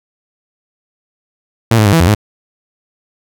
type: tone with pitch steps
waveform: sawtooth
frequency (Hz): 114.8 / 107.5 / 100.8 / 164.7 / 86 / 105.3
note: A#2 / A2 / G2 / E3 / F2 / G#2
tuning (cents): -26 / -40 / +49 / -1 / -26 / +24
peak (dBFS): -3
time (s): 1.71-2.148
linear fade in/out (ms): 5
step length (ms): 73
effects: none